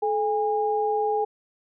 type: tone pair together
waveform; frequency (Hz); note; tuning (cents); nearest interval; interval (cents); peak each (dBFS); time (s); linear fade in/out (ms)
sine; 431.4 / 815; A4 / G#5; -34 / -33; major seventh; 1101; -24; 0.02-1.25; 10
effects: none